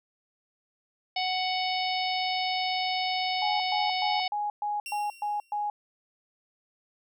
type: harmonic tone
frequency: 742 Hz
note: F#5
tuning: 5 cents sharp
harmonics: 1 / 3 / 4 / 5 / 6 / 7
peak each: -29 / -34 / -35 / -36 / -37 / -37 dBFS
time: 1.16-4.28 s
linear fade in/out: 5 ms
type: tone bursts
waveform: sine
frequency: 830.6 Hz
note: G#5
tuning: in tune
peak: -27 dBFS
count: 8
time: 3.42-5.7 s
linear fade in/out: 2 ms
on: 180 ms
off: 120 ms
type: tone with exponential decay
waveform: sawtooth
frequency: 2744 Hz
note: F7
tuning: 31 cents flat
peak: -31 dBFS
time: 4.86-5.69 s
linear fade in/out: 1 ms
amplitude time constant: 180 ms
effects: none